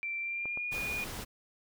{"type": "tone with pitch glide", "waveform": "sine", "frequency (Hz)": [2349, 2445], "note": ["D7", "D#7"], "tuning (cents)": [0, -31], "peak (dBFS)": -33, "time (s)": [0.03, 1.04], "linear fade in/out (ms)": 0, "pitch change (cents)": 69, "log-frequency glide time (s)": [0.2, 0.7]}
{"type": "clicks", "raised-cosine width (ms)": 1, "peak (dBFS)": -30, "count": 4, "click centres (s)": [0.456, 0.574, 0.781, 1.19]}
{"type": "noise", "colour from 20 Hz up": "pink", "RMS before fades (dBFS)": -41, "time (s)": [0.71, 1.25], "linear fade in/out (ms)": 20}
{"effects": []}